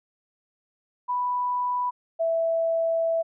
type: tone pair in turn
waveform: sine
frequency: 987.8 / 659.3 Hz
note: B5 / E5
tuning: 0 / 0 cents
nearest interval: perfect fifth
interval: 700 cents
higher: first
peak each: -23 / -21 dBFS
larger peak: second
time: 1.08-1.91 / 2.19-3.23 s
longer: second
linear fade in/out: 20 ms
effects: none